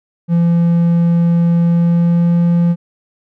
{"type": "tone with pitch glide", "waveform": "triangle", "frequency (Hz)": [170.1, 171.68], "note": ["F3", "F3"], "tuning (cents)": [-45, -29], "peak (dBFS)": -7, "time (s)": [0.28, 2.76], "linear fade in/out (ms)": 50, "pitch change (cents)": 16, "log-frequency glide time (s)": [1.63, 2.43], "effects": []}